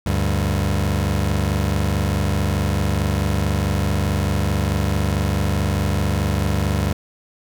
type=tone pair together; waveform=25% pulse; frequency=73.42 / 98.09 Hz; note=D2 / G2; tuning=0 / +2 cents; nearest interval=perfect fourth; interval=502 cents; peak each=-17 dBFS; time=0.06-6.93 s; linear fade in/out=5 ms; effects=none